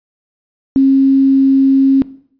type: tone with quantisation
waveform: sine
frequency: 269.9 Hz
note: C#4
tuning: 46 cents flat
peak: -6 dBFS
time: 0.76-2.02 s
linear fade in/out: 0 ms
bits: 6
effects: noise-tail reverb RT60 0.6 s tail -19 dB re dry + resampled to 11025 Hz